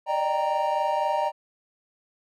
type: chord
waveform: triangle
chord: Eb major seventh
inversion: third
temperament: equal with one note detuned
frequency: 587.3 / 611.2 / 784 / 932.3 Hz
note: D5 / Eb5 / G5 / Bb5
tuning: 0 / -31 / 0 / 0 cents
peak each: -29 / -27 / -26 / -24 dBFS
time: 0.06-1.32 s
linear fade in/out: 50 ms
effects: none